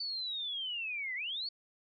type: linear two-way sweep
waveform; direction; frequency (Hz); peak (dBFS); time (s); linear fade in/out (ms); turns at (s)
sine; down then up; 4549 to 1946 to 4549; -35; 0-1.49; 5; 1.15
effects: none